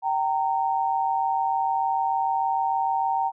sine tone pair together, 775 / 921.6 Hz, G5 / A#5, -20 / -20 cents, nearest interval minor third, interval 300 cents, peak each -24 dBFS, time 0.02-3.32 s, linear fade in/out 50 ms, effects none

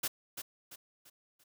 white noise with echo, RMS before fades -33 dBFS, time 0.03-0.08 s, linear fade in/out 10 ms, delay 340 ms, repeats 4, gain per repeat -8 dB, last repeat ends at 1.44 s, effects none

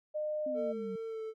sine tone, 608 Hz, D#5, 40 cents flat, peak -32 dBFS, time 0.14-0.73 s, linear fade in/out 20 ms
sine exponential sweep, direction down, 270.1 to 186.3 Hz, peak -39 dBFS, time 0.46-0.96 s, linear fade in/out 5 ms
triangle tone with pitch glide, 450.6 to 440.6 Hz, A4 to A4, +41 to +2 cents, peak -35 dBFS, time 0.54-1.34 s, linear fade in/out 50 ms, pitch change -39 cents, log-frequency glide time 1.06-1.22 s
effects none

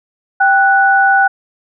sine tone pair together, 784 / 1479 Hz, G5 / F#6, 0 / -1 cents, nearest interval major seventh, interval 1099 cents, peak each -10 dBFS, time 0.4-1.28 s, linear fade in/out 10 ms, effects none

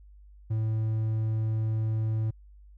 triangle tone, 110 Hz, A2, in tune, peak -23 dBFS, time 0.5-2.31 s, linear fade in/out 10 ms, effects added 50 Hz sine -49 dBFS peak until 2.77 s

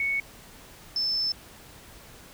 sine tone pair in turn, 2217 / 5273 Hz, C#7 / E8, 0 / 0 cents, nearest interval octave + minor third, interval 1500 cents, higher second, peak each -24 / -24 dBFS, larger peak neither, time 0-0.2 / 0.96-1.32 s, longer second, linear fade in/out 2 ms, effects pink hiss -49 dBFS RMS until 2.33 s

